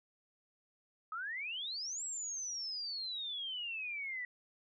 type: exponential two-way sweep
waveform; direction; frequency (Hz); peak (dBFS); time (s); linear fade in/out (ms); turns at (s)
sine; up then down; 1244.5 to 7800 to 1936; -38; 1.12-4.25; 2; 2.04
effects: none